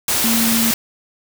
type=tone in noise; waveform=sine; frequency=228.2 Hz; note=A#3; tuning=37 cents flat; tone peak=-17 dBFS; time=0.24-0.71 s; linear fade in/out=2 ms; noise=white; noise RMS=-18 dBFS; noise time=0.08-0.74 s; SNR=-2 dB; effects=none